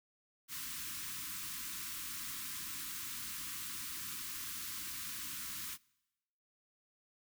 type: band-stop noise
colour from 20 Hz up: white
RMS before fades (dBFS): -43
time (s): 0.48-5.78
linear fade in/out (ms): 50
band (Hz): 340 to 1000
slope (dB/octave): 96
effects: noise-tail reverb RT60 1.0 s tail -25 dB re dry